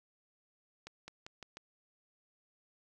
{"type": "accelerating click train", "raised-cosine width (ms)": 0.2, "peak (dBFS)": -29, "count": 5, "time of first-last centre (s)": [0.87, 1.571], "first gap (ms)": 210, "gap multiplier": 0.88, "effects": []}